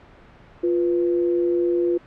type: tone pair together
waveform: sine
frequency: 349.2 / 493.9 Hz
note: F4 / B4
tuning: 0 / 0 cents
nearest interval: tritone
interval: 600 cents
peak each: -18 / -27 dBFS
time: 0.63-1.98 s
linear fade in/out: 10 ms
effects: pink hiss -48 dBFS RMS until 2.06 s + low-pass 2000 Hz 12 dB/octave